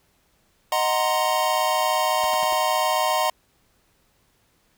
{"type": "chord", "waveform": "square", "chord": "C half-diminished seventh", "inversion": "first", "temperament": "equal", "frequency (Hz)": [622.3, 740, 932.3, 1046.5], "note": ["Eb5", "Gb5", "Bb5", "C6"], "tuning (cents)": [0, 0, 0, 0], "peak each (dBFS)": -26, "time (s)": [0.72, 3.3], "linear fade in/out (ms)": 2}
{"type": "noise bursts", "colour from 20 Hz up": "pink", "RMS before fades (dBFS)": -37, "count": 4, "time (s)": [2.23, 2.538], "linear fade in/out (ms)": 5, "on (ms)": 20, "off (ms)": 76}
{"effects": ["pink hiss -64 dBFS RMS until 4.77 s"]}